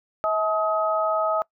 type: tone cluster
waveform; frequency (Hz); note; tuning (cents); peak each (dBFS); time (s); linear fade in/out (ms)
sine; 642 / 857 / 1267; E5 / A5 / D#6; -46 / -46 / +31; -23 / -29 / -24; 0.24-1.42; 0
effects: noise-tail reverb RT60 0.1 s tail -23 dB re dry

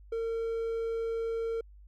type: tone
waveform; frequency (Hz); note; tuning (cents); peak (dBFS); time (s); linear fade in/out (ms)
triangle; 455.9; A#4; -39; -28; 0.12-1.61; 5
effects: added 50 Hz sine -50 dBFS peak until 1.87 s

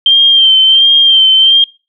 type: tone with vibrato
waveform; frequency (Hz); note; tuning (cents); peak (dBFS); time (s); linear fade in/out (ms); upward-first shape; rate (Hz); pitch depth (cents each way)
sine; 3153; G7; +9; -3; 0.06-1.64; 2; sine; 1.4; 39
effects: noise-tail reverb RT60 0.3 s tail -24 dB re dry

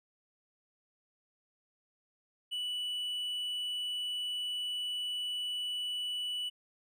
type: tone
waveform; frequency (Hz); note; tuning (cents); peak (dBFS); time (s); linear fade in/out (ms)
triangle; 2960; F#7; 0; -32; 2.51-6.5; 20
effects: none

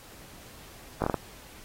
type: slowing click train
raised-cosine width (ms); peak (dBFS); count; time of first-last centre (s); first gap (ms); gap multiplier
1; -12; 5; 1.02-1.143; 19; 1.33
effects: pink hiss -50 dBFS RMS until 1.64 s + AAC 48 kbps

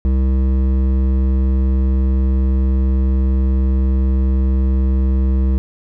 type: tone with hard clipping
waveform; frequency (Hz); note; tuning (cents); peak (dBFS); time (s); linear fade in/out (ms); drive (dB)
triangle; 65.41; C2; 0; -14; 0.05-5.58; 0; 15
effects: none

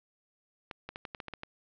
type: clicks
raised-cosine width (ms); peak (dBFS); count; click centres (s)
0.3; -23; 9; 0.712 / 0.89 / 0.959 / 1.052 / 1.148 / 1.202 / 1.283 / 1.337 / 1.434
effects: low-pass 4000 Hz 12 dB/octave

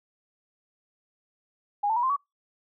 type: tone with pitch steps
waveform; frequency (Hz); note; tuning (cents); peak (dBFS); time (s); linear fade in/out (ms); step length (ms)
sine; 820 / 889.1 / 963.9 / 1045.1 / 1133.2; G#5 / A5 / B5 / C6 / C#6; -22 / +18 / -42 / -2 / +38; -22; 1.83-2.165; 10; 67
effects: noise-tail reverb RT60 0.2 s tail -26 dB re dry

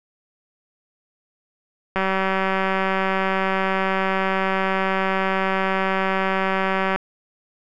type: click train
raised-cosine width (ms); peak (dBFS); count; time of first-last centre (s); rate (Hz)
0.5; -7; 956; 1.96-6.96; 191
effects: none

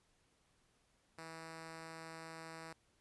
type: tone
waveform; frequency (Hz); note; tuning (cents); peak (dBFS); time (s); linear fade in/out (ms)
5% pulse; 162.5; E3; -24; -37; 1.18-2.73; 2
effects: pink hiss -75 dBFS RMS until 3 s + resampled to 24000 Hz

